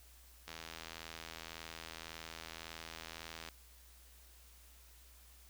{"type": "click train", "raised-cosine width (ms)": 0.2, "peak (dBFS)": -28, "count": 247, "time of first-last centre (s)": [0.48, 3.487], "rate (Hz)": 81.8, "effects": ["added 60 Hz sine -60 dBFS peak until 5.49 s", "white hiss -63 dBFS RMS until 5.49 s"]}